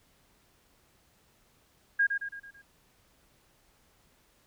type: tone with echo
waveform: sine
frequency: 1627 Hz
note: G#6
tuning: 36 cents flat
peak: -21 dBFS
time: 1.99-2.07 s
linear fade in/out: 10 ms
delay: 110 ms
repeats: 5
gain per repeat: -6 dB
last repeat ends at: 2.62 s
effects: pink hiss -66 dBFS RMS until 4.46 s